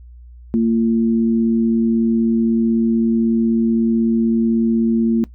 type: tone pair together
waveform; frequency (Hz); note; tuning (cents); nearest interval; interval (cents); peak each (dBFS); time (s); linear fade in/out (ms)
sine; 227.7 / 343.8; A#3 / F4; -40 / -27; perfect fifth; 713; -13 / -22; 0.54-5.24; 0
effects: noise-tail reverb RT60 0.1 s tail -19 dB re dry + added 60 Hz sine -37 dBFS peak until 5.34 s